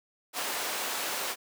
pink high-pass noise, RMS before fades -33 dBFS, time 0.33-1.36 s, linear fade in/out 50 ms, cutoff 570 Hz, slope 12 dB/octave, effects none

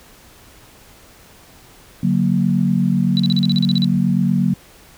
sine chord, D augmented, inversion none, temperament equal with one note detuned, 143.89 / 185 / 233.1 Hz, D3 / F#3 / A#3, -35 / 0 / 0 cents, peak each -20 / -16 / -19 dBFS, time 2.03-4.54 s, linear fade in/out 5 ms
sine tone bursts, 3951 Hz, B7, in tune, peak -19 dBFS, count 11, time 3.17-3.845 s, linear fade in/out 0 ms, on 25 ms, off 40 ms
effects pink hiss -46 dBFS RMS until 4.97 s

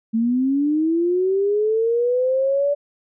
sine linear sweep, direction up, 220 to 580 Hz, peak -16 dBFS, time 0.13-2.75 s, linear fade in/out 20 ms, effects none

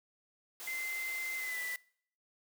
white noise, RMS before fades -45 dBFS, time 0.6-1.76 s, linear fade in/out 0 ms
sine tone with pitch glide, 2072 to 1981.9 Hz, C7 to B6, -17 to +6 cents, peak -36 dBFS, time 0.67-1.76 s, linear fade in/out 5 ms, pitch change -77 cents, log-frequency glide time 1.37-1.59 s
effects noise-tail reverb RT60 0.6 s tail -23 dB re dry + high-pass 400 Hz 12 dB/octave

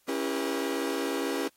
40% pulse chord, C# diminished seventh, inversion none, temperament just, 277.2 / 332.6 / 399.1 / 479 Hz, C#4 / E4 / G4 / Bb4, 0 / +16 / +31 / +47 cents, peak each -32 / -34 / -33 / -34 dBFS, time 0.08-1.48 s, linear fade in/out 5 ms, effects white hiss -67 dBFS RMS until 1.56 s + AAC 48 kbps

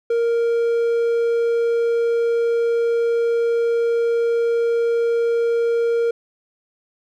triangle tone, 466.2 Hz, A#4, in tune, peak -14 dBFS, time 0.1-6.11 s, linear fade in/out 5 ms, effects none

